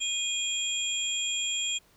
sine tone cluster, 2470 / 3264 / 7300 Hz, D#7 / G#7 / A#8, -13 / -31 / -37 cents, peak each -35 / -30 / -32 dBFS, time 0-1.79 s, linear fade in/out 20 ms, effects pink hiss -62 dBFS RMS until 1.96 s

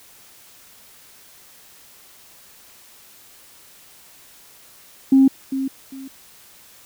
sine tone with echo, 268 Hz, C4, 42 cents sharp, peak -8 dBFS, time 5.12-5.28 s, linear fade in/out 5 ms, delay 400 ms, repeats 2, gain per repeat -12 dB, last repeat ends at 6.08 s, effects tanh soft clip ceiling -4 dBFS + white hiss -48 dBFS RMS until 6.85 s

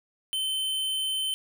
square tone, 3076 Hz, G7, 33 cents flat, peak -27 dBFS, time 0.33-1.34 s, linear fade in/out 0 ms, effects none

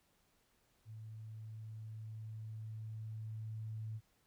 sine tone with level ramp, 109.8 Hz, A2, 3 cents flat, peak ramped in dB -47 to -40 dBFS, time 0.85-4.01 s, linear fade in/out 50 ms, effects pink hiss -75 dBFS RMS until 4.26 s

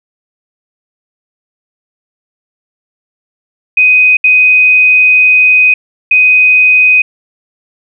sine tone bursts at uneven times, 2504 Hz, D#7, 10 cents sharp, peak -3 dBFS, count 3, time 3.77-4.17 / 4.24-5.74 / 6.11-7.02 s, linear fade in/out 5 ms, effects none

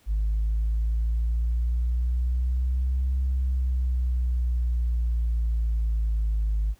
sine linear two-way sweep, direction up then down, 51.91 to 65.41 to 51.91 Hz, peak -20 dBFS, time 0.06-6.75 s, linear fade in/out 50 ms, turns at 3.19 s, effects tanh soft clip ceiling -19 dBFS + pink hiss -61 dBFS RMS until 6.79 s

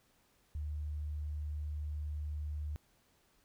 sine tone, 75 Hz, D2, 37 cents sharp, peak -36 dBFS, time 0.55-2.76 s, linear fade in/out 0 ms, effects pink hiss -71 dBFS RMS until 3.44 s

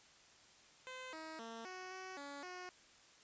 10% pulse tone with pitch steps, 514 / 317.7 / 228.1 / 370 / 374.7 / 283.2 / 362.9 Hz, C5 / D#4 / A#3 / F#4 / F#4 / C#4 / F#4, -31 / +36 / -37 / 0 / +22 / +37 / -34 cents, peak -39 dBFS, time 0.87-2.69 s, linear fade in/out 0 ms, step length 260 ms, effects white hiss -64 dBFS RMS until 3.23 s + resampled to 16000 Hz

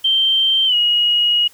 sine tone with pitch glide, 3136 to 2892 Hz, G7 to F#7, 0 to -40 cents, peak -12 dBFS, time 0.04-1.48 s, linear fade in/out 10 ms, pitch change -140 cents, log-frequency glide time 0.66-0.75 s, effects white hiss -49 dBFS RMS until 1.53 s

